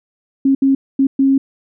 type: tone bursts at uneven times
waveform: sine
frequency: 270.9 Hz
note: C#4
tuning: 40 cents flat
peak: -9 dBFS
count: 4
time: 0.45-0.55 / 0.62-0.75 / 0.99-1.07 / 1.19-1.38 s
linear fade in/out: 5 ms
effects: none